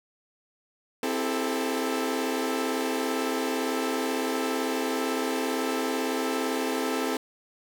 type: chord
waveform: sawtooth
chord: A minor seventh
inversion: first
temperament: equal with one note detuned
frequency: 261.6 / 329.6 / 402.1 / 440 Hz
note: C4 / E4 / G4 / A4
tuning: 0 / 0 / +44 / 0 cents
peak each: -26 / -29 / -31 / -27 dBFS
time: 1.03-7.17 s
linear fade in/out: 2 ms
effects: none